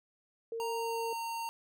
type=tone; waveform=sine; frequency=457.2 Hz; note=A#4; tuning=34 cents flat; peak=-35 dBFS; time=0.52-1.13 s; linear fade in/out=2 ms
type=tone with pitch glide; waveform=square; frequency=929 to 919.4 Hz; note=A#5 to A#5; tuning=-6 to -24 cents; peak=-36 dBFS; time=0.6-1.49 s; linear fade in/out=0 ms; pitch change=-18 cents; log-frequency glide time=0.71-0.98 s
effects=none